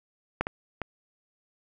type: clicks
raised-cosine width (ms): 0.5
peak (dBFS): -10 / -15 / -16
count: 3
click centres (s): 0.41 / 0.469 / 0.817
effects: none